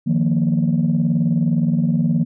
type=chord; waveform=sine; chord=Eb suspended second; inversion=none; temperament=equal; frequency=155.56 / 174.61 / 233.1 Hz; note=Eb3 / F3 / Bb3; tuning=0 / 0 / 0 cents; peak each=-18 dBFS; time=0.06-2.25 s; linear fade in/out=20 ms; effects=tanh soft clip ceiling -9 dBFS